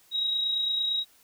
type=tone with amplitude modulation; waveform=sine; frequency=3816 Hz; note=A#7; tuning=40 cents sharp; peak=-23 dBFS; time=0.11-1.05 s; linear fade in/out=50 ms; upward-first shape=sine; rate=28.8 Hz; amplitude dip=35%; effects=white hiss -60 dBFS RMS until 1.23 s